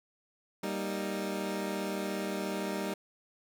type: chord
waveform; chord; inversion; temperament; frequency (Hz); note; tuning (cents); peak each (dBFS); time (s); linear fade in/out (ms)
20% pulse; Eb major; first; equal; 196 / 233.1 / 311.1; G3 / Bb3 / Eb4; 0 / 0 / 0; -30 / -36 / -33; 0.63-2.94; 5
effects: none